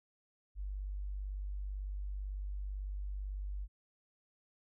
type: tone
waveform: sine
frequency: 49 Hz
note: G1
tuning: in tune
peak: -37 dBFS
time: 0.55-3.68 s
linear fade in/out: 50 ms
effects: none